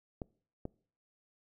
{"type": "clicks", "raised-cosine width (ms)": 2, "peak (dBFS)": -25, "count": 2, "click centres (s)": [0.218, 0.654], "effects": ["noise-tail reverb RT60 0.5 s tail -24 dB re dry"]}